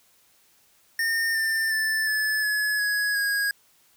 square tone with pitch steps, 1823 / 1791.7 / 1760.9 / 1730.7 / 1700.9 / 1671.7 / 1643 Hz, A#6 / A6 / A6 / A6 / G#6 / G#6 / G#6, -39 / +31 / +1 / -29 / +41 / +11 / -19 cents, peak -23 dBFS, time 0.99-3.51 s, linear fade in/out 2 ms, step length 360 ms, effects white hiss -61 dBFS RMS until 3.96 s

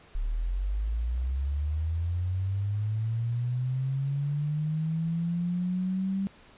sine linear sweep, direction up, 34.65 to 196.2 Hz, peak -26 dBFS, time 0.15-6.27 s, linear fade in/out 0 ms, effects pink hiss -55 dBFS RMS until 6.57 s + resampled to 8000 Hz

